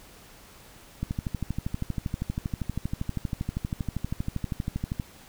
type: click train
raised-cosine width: 5 ms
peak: -16 dBFS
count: 51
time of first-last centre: 1.03-4.998 s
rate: 12.6 Hz
effects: pink hiss -51 dBFS RMS until 5.28 s